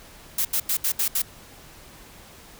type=noise bursts at uneven times; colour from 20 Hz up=blue; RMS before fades=-23 dBFS; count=6; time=0.38-0.45 / 0.53-0.6 / 0.69-0.77 / 0.84-0.92 / 0.99-1.08 / 1.15-1.22 s; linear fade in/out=5 ms; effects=pink hiss -47 dBFS RMS until 2.59 s